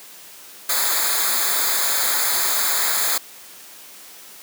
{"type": "noise with comb filter", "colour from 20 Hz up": "white", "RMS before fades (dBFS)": -20, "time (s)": [0.69, 3.18], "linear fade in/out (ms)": 5, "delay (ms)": 0.35, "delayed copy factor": -0.9, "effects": ["white hiss -42 dBFS RMS until 4.42 s", "high-pass 200 Hz 12 dB/octave"]}